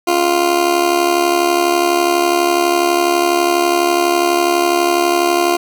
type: tone with amplitude modulation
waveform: 20% pulse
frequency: 349.2 Hz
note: F4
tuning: in tune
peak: -4 dBFS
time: 0.07-5.57 s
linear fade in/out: 10 ms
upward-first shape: sine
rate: 72.1 Hz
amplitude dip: 65%
effects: none